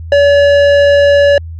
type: tone with tanh clipping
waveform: triangle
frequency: 570 Hz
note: C#5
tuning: 48 cents sharp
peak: -6 dBFS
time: 0.12-1.38 s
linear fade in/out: 2 ms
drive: 17 dB
effects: added 82 Hz sine -22 dBFS peak until 1.59 s + MP3 48 kbps